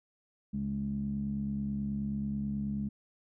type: tone with low-pass filter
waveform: 15% pulse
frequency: 69.3 Hz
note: C#2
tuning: in tune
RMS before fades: -34 dBFS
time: 0.53-2.89 s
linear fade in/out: 10 ms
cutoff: 200 Hz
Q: 6.1
effects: none